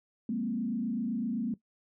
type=tone with frequency modulation; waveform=sine; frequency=230.5 Hz; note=A#3; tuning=19 cents flat; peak=-29 dBFS; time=0.29-1.54 s; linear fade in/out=2 ms; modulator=27.8 Hz; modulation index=1.1; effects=noise-tail reverb RT60 0.1 s tail -17 dB re dry